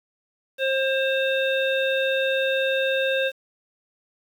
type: harmonic tone with a mistuned harmonic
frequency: 533 Hz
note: C5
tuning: 32 cents sharp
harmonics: 1 / 3 / 5 / 7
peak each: -22 / -27 / -29 / -30 dBFS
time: 0.58-3.32 s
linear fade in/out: 50 ms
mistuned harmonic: 7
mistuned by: -28 cents
effects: 8-bit